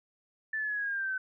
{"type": "linear sweep", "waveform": "sine", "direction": "down", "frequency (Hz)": [1766, 1514], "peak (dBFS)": -30, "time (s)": [0.53, 1.18], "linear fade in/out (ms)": 5, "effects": []}